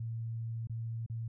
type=tone with dropouts; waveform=sine; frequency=114.2 Hz; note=A#2; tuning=35 cents flat; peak=-35 dBFS; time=0-1.28 s; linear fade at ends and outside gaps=5 ms; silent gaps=0.672-0.696 / 1.063-1.098 s; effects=none